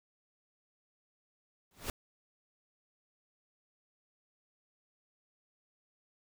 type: noise with exponential growth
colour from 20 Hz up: pink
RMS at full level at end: -34 dBFS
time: 1.71-1.9 s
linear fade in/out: 1 ms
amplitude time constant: 40 ms
effects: none